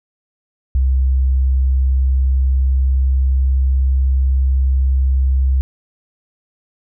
sine tone with pitch glide, 65.41 to 65.98 Hz, C2 to C2, 0 to +15 cents, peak -11 dBFS, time 0.75-5.61 s, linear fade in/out 0 ms, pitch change +15 cents, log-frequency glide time 0.9-3.92 s, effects none

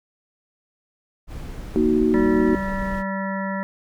brown noise, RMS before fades -32 dBFS, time 1.27-3.04 s, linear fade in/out 50 ms
sine chord, D# minor, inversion second, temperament just, 233.3 / 311.1 / 373.4 Hz, A#3 / D#4 / F#4, +2 / 0 / +16 cents, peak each -20 dBFS, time 1.76-2.55 s, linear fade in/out 0 ms
harmonic tone, 193.8 Hz, G3, 20 cents flat, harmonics 1 / 3 / 5 / 7 / 9 / 10, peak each -26 / -31 / -31 / -36 / -34 / -36 dBFS, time 2.14-3.63 s, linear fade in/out 0 ms
effects none

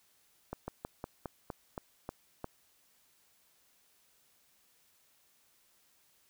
slowing click train, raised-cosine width 1 ms, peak -24 dBFS, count 9, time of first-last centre 0.53-2.444 s, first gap 150 ms, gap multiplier 1.13, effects white hiss -69 dBFS RMS until 6.29 s

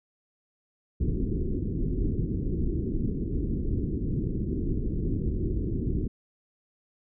pink low-pass noise, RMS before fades -28 dBFS, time 1-6.08 s, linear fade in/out 10 ms, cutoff 390 Hz, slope 48 dB/octave, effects none

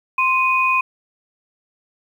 sine tone pair together, 1046.5 / 2489 Hz, C6 / D#7, 0 / 0 cents, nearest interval octave + minor third, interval 1500 cents, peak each -17 dBFS, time 0.18-0.81 s, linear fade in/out 5 ms, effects 8-bit

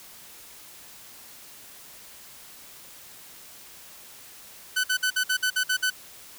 sawtooth tone bursts, 1505 Hz, F#6, 29 cents sharp, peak -18 dBFS, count 9, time 4.76-5.903 s, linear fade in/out 10 ms, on 79 ms, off 54 ms, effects white hiss -47 dBFS RMS until 6.38 s

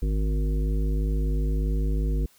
harmonic tone with a mistuned harmonic, 51.5 Hz, G#1, 14 cents flat, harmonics 1 / 3 / 5 / 7 / 9, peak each -22 / -32 / -36 / -39 / -41 dBFS, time 0.02-2.26 s, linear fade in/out 5 ms, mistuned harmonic 1, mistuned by +37 cents, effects white hiss -59 dBFS RMS until 2.38 s

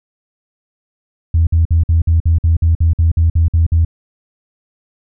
sine tone bursts, 82.41 Hz, E2, in tune, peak -7 dBFS, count 14, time 1.34-3.849 s, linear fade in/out 5 ms, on 130 ms, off 53 ms, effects tanh soft clip ceiling -4 dBFS

